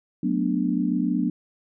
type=chord; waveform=sine; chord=B minor seventh; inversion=second; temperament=equal with one note detuned; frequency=185 / 220 / 245.9 / 293.7 Hz; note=F#3 / A3 / B3 / D4; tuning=0 / 0 / -7 / 0 cents; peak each=-26 / -29 / -25 / -26 dBFS; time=0.23-1.3 s; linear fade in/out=5 ms; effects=none